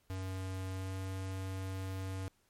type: tone with pitch glide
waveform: square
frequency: 94.3 to 95.01 Hz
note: F#2 to F#2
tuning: +33 to +46 cents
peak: -38 dBFS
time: 0.1-2.28 s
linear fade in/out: 0 ms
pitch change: +13 cents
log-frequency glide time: 0.72-0.95 s
effects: pink hiss -73 dBFS RMS until 2.49 s + MP3 64 kbps